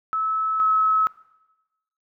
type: tone pair in turn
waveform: sine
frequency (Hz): 1300 / 1290.3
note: E6 / E6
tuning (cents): -24 / -37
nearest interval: unison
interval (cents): 13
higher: first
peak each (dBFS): -21 / -16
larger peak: second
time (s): 0.13-0.6 / 0.6-1.07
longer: neither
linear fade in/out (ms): 0
effects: noise-tail reverb RT60 1.0 s tail -20 dB re dry